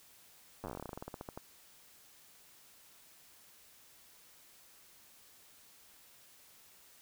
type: slowing click train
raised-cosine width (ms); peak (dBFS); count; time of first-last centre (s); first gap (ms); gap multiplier
1; -28; 22; 0.64-1.375; 9; 1.12
effects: white hiss -61 dBFS RMS until 7.01 s